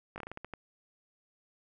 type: slowing click train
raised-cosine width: 0.5 ms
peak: -26 dBFS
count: 9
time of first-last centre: 0.16-0.537 s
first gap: 19 ms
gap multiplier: 1.25
effects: none